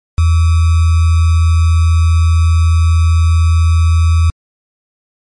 sine tone with sample-and-hold, 82.41 Hz, E2, in tune, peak -6 dBFS, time 0.18-4.3 s, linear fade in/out 0 ms, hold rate 1225 Hz, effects MP3 48 kbps

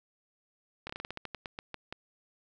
slowing click train, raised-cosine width 0.3 ms, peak -22 dBFS, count 14, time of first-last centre 0.87-1.925 s, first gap 25 ms, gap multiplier 1.18, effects none

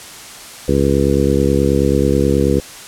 harmonic tone, 69.3 Hz, C#2, in tune, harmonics 1 / 2 / 3 / 4 / 5 / 6 / 7, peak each -19 / -19 / -19 / -19 / -19 / -19 / -19 dBFS, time 0.68-2.6 s, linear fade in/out 5 ms, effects white hiss -34 dBFS RMS until 2.87 s + low-pass 10000 Hz 12 dB/octave

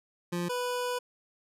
25% pulse tone pair in turn, 174.61 / 493.9 Hz, F3 / B4, 0 / 0 cents, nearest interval octave + tritone, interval 1800 cents, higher second, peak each -26 dBFS, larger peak neither, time 0.32-0.49 / 0.49-0.99 s, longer second, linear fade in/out 10 ms, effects resampled to 32000 Hz

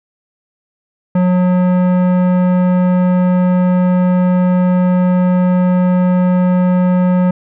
sine tone with tanh clipping, 181.2 Hz, F#3, 36 cents flat, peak -11 dBFS, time 1.15-7.31 s, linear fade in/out 5 ms, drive 15 dB, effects none

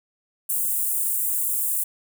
white high-pass noise, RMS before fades -24 dBFS, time 0.49-1.84 s, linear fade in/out 10 ms, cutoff 8000 Hz, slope 48 dB/octave, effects none

